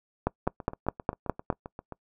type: two click trains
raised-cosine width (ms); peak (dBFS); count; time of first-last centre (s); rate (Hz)
1; -24 / -10; 12 / 7; 0.47-1.923 / 0.27-1.502; 7.57 / 4.87
effects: noise-tail reverb RT60 0.1 s tail -24 dB re dry